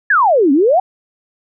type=exponential two-way sweep; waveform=sine; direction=down then up; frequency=1767 to 261.6 to 790 Hz; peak=-8 dBFS; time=0.1-0.8 s; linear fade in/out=5 ms; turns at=0.52 s; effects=none